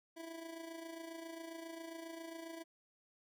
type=tone with amplitude modulation; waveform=25% pulse; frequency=329.6 Hz; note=E4; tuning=in tune; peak=-40 dBFS; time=0.16-2.64 s; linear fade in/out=20 ms; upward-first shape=sine; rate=27.4 Hz; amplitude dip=55%; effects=none